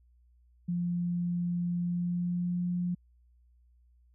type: tone with pitch glide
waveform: sine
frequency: 174.61 to 177.05 Hz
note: F3 to F3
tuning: 0 to +24 cents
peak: -28 dBFS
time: 0.68-2.95 s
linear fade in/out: 10 ms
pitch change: +24 cents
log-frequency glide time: 1.79-2.67 s
effects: added 60 Hz sine -60 dBFS peak until 4.14 s